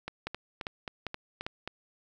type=two click trains; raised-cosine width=0.3 ms; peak=-20 / -18 dBFS; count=7 / 4; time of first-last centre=0.08-1.676 / 0.27-1.465 s; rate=3.76 / 2.51 Hz; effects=10-bit